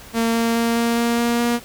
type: tone with pitch steps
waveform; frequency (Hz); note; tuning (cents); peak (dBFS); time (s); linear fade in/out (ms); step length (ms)
sawtooth; 228.9 / 230.4 / 231.8 / 233.3 / 234.8 / 236.3 / 237.8; A#3 / A#3 / A#3 / A#3 / A#3 / A#3 / A#3; -31 / -20 / -10 / +2 / +13 / +24 / +35; -13; 0.13-1.6; 50; 210
effects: pink hiss -41 dBFS RMS until 1.64 s